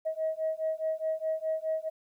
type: beating tone pair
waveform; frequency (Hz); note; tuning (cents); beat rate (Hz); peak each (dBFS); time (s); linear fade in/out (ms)
sine; 633 / 637.8; D#5 / D#5; +30 / +43; 4.8; -31; 0.05-1.9; 20
effects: tanh soft clip ceiling -22 dBFS + 11-bit